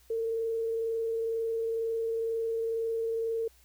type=tone with frequency modulation; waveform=sine; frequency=453.7 Hz; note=A#4; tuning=47 cents flat; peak=-28 dBFS; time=0.1-3.48 s; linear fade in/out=5 ms; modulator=22.1 Hz; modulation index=0.22; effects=added 60 Hz sine -61 dBFS peak until 3.64 s + white hiss -63 dBFS RMS until 3.64 s